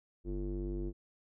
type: tone with low-pass filter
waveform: square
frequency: 49.01 Hz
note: G1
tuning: in tune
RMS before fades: -37 dBFS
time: 0.24-0.93 s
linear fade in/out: 50 ms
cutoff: 350 Hz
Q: 4.9
effects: none